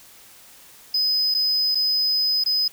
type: tone with dropouts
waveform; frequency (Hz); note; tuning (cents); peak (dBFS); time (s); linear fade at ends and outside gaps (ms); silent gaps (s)
triangle; 5030; D#8; +18; -17; 0.94-2.68; 5; 1.342-1.347 / 1.748-1.753 / 2.439-2.46
effects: white hiss -48 dBFS RMS until 2.72 s